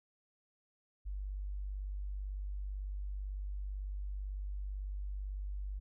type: tone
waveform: sine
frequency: 49 Hz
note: G1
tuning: in tune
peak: -37 dBFS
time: 1.05-5.8 s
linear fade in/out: 20 ms
effects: none